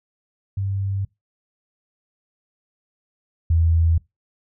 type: tone pair in turn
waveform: sine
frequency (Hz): 98 / 82.41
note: G2 / E2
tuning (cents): 0 / 0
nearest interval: minor third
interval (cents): 300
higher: first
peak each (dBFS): -21 / -14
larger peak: second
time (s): 0.57-1.05 / 3.5-3.98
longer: neither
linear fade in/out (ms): 5
effects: noise-tail reverb RT60 0.2 s tail -23 dB re dry